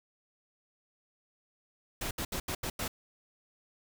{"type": "noise bursts at uneven times", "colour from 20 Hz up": "pink", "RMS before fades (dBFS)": -35, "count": 6, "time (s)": [[2.01, 2.11], [2.18, 2.25], [2.32, 2.4], [2.48, 2.55], [2.63, 2.7], [2.79, 2.88]], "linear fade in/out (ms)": 5, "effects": []}